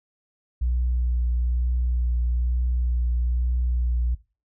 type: tone with vibrato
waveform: sine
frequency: 60.6 Hz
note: B1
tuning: 32 cents flat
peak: -19 dBFS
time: 0.61-4.15 s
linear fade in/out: 10 ms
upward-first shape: triangle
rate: 1.1 Hz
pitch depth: 24 cents each way
effects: noise-tail reverb RT60 0.3 s tail -18 dB re dry + tanh soft clip ceiling -17 dBFS